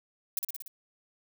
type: noise with echo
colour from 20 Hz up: violet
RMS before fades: -29 dBFS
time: 0.37-0.39 s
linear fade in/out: 2 ms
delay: 58 ms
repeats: 5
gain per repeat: -3 dB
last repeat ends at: 0.68 s
effects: none